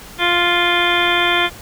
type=harmonic tone; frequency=349.2 Hz; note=F4; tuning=in tune; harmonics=1 / 2 / 3 / 4 / 5 / 6 / 7 / 9 / 10; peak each=-22 / -22 / -22 / -22 / -22 / -22 / -22 / -22 / -22 dBFS; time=0.18-1.5 s; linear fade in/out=50 ms; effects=pink hiss -37 dBFS RMS until 1.61 s